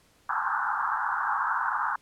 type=band-pass noise; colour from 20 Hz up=pink; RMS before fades=-28 dBFS; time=0.29-1.96 s; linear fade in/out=5 ms; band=820 to 1600 Hz; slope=96 dB/octave; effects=pink hiss -62 dBFS RMS until 2.01 s + low-pass 12000 Hz 12 dB/octave